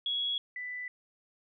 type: tone pair in turn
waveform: sine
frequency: 3343 / 1987.8 Hz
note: G#7 / B6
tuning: +11 / +11 cents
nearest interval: major sixth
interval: 900 cents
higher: first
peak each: -29 / -36 dBFS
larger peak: first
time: 0.06-0.38 / 0.56-0.88 s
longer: neither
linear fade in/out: 2 ms
effects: none

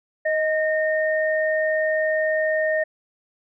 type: tone pair together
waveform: sine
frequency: 626 / 1837.3 Hz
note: D#5 / A#6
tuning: +10 / -26 cents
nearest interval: octave + perfect fifth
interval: 1864 cents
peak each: -20 / -24 dBFS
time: 0.25-2.84 s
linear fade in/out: 10 ms
effects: none

